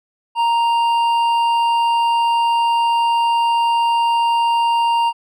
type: tone with hard clipping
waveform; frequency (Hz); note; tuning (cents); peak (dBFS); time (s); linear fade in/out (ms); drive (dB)
sine; 932.3; A#5; 0; -15; 0.35-5.13; 50; 7
effects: none